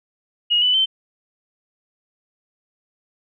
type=tone with pitch steps; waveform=sine; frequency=2882 / 2985 / 3092 Hz; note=F#7 / F#7 / G7; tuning=-46 / +15 / -24 cents; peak=-14 dBFS; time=0.5-0.86 s; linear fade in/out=20 ms; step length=120 ms; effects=none